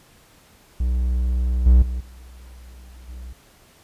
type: tone with level steps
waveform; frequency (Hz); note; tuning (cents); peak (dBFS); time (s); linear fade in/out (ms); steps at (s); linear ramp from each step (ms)
triangle; 61.74; B1; 0; -16 / -7 / -21 / -38 / -31; 0.8-3.33; 5; 1.66 / 1.82 / 2 / 3.08; 5
effects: pink hiss -53 dBFS RMS until 3.83 s + resampled to 32000 Hz